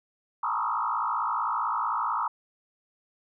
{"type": "tone with frequency modulation", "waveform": "sine", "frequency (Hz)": 1100, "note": "C#6", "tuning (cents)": -14, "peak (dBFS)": -25, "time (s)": [0.43, 2.28], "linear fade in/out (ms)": 5, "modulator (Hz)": 55.6, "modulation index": 4, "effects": []}